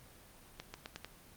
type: accelerating click train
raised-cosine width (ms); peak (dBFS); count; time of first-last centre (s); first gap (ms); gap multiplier
0.2; -25; 5; 0.6-1.046; 140; 0.85
effects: pink hiss -58 dBFS RMS until 1.36 s + Opus 24 kbps